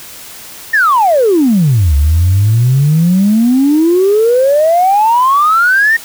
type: exponential two-way sweep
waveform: sine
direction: down then up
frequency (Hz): 1866 to 69.4 to 1866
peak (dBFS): -5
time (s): 0.73-5.97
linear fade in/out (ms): 10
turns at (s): 1.95
effects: tanh soft clip ceiling -2 dBFS + white hiss -31 dBFS RMS until 6.04 s

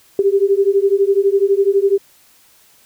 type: beating tone pair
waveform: sine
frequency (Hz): 389.8 / 401.8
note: G4 / G4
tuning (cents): -10 / +43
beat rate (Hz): 12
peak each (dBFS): -14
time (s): 0.19-1.98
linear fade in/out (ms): 2
effects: white hiss -51 dBFS RMS until 2.85 s

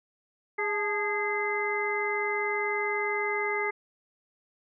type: harmonic tone with a mistuned harmonic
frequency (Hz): 412.2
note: G#4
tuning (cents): -13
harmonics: 1 / 2 / 3 / 4 / 5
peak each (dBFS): -31 / -34 / -36 / -38 / -30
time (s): 0.58-3.71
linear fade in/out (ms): 10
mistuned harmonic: 2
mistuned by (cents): +83
effects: none

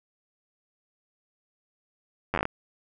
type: slowing click train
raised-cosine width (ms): 0.5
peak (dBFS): -11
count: 8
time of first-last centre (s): 2.34-2.454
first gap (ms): 10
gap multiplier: 1.16
effects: none

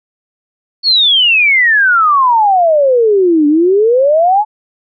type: exponential two-way sweep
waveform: sine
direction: down then up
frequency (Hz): 4482 to 288.7 to 873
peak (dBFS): -6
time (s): 0.83-4.45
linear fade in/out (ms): 50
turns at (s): 3.47
effects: none

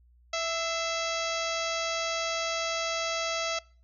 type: harmonic tone with a mistuned harmonic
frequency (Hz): 659.3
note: E5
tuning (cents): 0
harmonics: 1 / 2 / 3 / 4 / 5 / 6 / 7 / 8 / 9 / 10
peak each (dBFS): -32 / -35 / -37 / -38 / -39 / -40 / -40 / -41 / -42 / -42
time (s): 0.33-3.59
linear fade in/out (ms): 5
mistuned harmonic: 3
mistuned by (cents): +55
effects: noise-tail reverb RT60 0.4 s tail -23 dB re dry + added 60 Hz sine -57 dBFS peak until 3.83 s

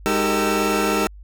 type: tone cluster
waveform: 30% pulse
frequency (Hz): 204.6 / 310.4 / 387.3 / 457.3 / 1332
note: G#3 / D#4 / G4 / A#4 / E6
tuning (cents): -26 / -4 / -21 / -33 / +18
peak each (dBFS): -22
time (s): 0.06-1.07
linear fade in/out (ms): 0
effects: added 50 Hz sine -38 dBFS peak until 1.23 s

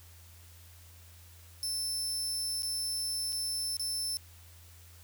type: tone with dropouts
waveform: 25% pulse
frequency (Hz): 5300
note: E8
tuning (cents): +9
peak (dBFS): -27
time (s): 1.63-4.17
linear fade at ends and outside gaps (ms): 0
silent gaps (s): 2.622-2.631 / 3.323-3.328 / 3.768-3.796
effects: added 85 Hz sine -53 dBFS peak until 5.03 s + white hiss -58 dBFS RMS until 5.03 s

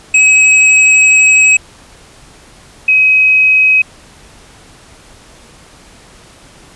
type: tone pair in turn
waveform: square / sine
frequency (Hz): 2552 / 2537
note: D#7 / D#7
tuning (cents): +43 / +33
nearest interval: unison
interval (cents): 10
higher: first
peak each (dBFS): -5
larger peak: neither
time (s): 0.14-1.57 / 2.88-3.82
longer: first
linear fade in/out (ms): 5
effects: pink hiss -40 dBFS RMS until 6.75 s + resampled to 24000 Hz

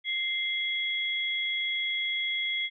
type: tone pair together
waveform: sine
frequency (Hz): 2093 / 3334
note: C7 / G#7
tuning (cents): 0 / +6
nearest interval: minor sixth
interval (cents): 806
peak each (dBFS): -30 / -30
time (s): 0.04-2.7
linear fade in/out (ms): 50
effects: none

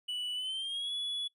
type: tone with pitch glide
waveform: triangle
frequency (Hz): 2960 to 3400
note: F#7 to G#7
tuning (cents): 0 to +40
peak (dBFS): -32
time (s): 0.08-1.28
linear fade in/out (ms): 10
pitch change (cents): +240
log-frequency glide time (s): 0.34-0.93
effects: noise-tail reverb RT60 0.1 s tail -19 dB re dry + resampled to 32000 Hz

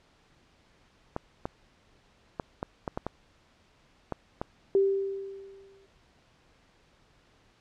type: clicks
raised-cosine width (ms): 1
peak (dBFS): -17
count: 9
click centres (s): 1.164 / 1.455 / 2.398 / 2.629 / 2.878 / 2.975 / 3.066 / 4.123 / 4.415
type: tone with exponential decay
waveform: sine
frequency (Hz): 391.5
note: G4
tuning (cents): -2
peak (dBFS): -18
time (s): 4.75-5.86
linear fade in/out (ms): 1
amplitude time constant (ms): 240
effects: pink hiss -63 dBFS RMS until 7.6 s + low-pass 5000 Hz 12 dB/octave

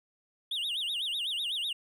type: tone with vibrato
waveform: triangle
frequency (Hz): 3254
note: G#7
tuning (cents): -36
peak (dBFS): -29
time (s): 0.51-1.73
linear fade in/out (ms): 5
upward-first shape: sine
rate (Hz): 8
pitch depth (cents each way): 270
effects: none

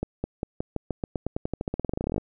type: accelerating click train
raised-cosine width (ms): 2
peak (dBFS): -14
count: 28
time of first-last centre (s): 0.03-2.18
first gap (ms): 210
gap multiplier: 0.91
effects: none

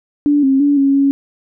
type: tone with pitch steps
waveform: sine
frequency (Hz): 290.8 / 268.9 / 286.7 / 275.5 / 277.2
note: D4 / C4 / D4 / C#4 / C#4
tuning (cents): -17 / +47 / -42 / -11 / 0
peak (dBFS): -9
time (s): 0.26-1.11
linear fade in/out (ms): 0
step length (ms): 170
effects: none

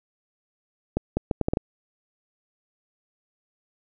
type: accelerating click train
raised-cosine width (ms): 2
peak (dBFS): -9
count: 7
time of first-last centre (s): 0.97-1.571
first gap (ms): 200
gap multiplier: 0.71
effects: none

